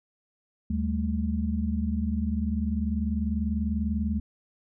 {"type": "tone cluster", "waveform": "sine", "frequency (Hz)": [76.2, 198.3, 218.5], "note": ["D#2", "G3", "A3"], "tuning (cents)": [-36, 20, -12], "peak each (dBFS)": [-28, -31, -29], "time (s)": [0.7, 4.2], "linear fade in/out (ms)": 5, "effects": []}